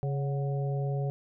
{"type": "harmonic tone with a mistuned harmonic", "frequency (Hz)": 138.59, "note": "C#3", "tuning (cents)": 0, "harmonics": [1, 3, 4, 5], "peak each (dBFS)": [-28, -38, -40, -42], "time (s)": [0.03, 1.1], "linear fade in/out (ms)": 0, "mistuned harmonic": 5, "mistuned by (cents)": 96, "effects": []}